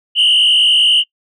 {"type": "tone with frequency modulation", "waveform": "sine", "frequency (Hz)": 2960, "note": "F#7", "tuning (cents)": 0, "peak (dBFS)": -6, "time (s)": [0.15, 1.04], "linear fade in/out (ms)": 50, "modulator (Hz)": 55.1, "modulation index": 2.5, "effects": ["noise-tail reverb RT60 0.1 s tail -23 dB re dry", "tanh soft clip ceiling -6 dBFS"]}